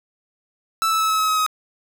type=tone with pitch steps; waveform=45% pulse; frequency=1318.5 / 1309.4 / 1300.3 / 1291.4 / 1282.4 / 1273.6 / 1264.8 Hz; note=E6 / E6 / E6 / E6 / E6 / D#6 / D#6; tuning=0 / -12 / -24 / -36 / -48 / +40 / +28 cents; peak=-17 dBFS; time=0.82-1.464 s; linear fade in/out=0 ms; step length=92 ms; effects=none